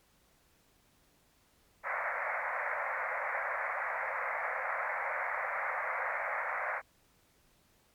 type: band-pass noise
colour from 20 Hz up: white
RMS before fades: -35 dBFS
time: 1.83-6.82 s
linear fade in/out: 50 ms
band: 510 to 2200 Hz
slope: 96 dB/octave
effects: pink hiss -68 dBFS RMS until 7.94 s + MP3 96 kbps